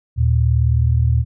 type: tone pair together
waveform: sine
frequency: 77.6 / 116.71 Hz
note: D#2 / A#2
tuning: -4 / +3 cents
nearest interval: perfect fifth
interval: 707 cents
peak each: -15 dBFS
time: 0.16-1.25 s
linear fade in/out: 50 ms
effects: none